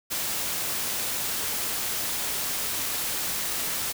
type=noise; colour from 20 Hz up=white; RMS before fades=-29 dBFS; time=0.1-3.93 s; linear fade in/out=20 ms; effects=none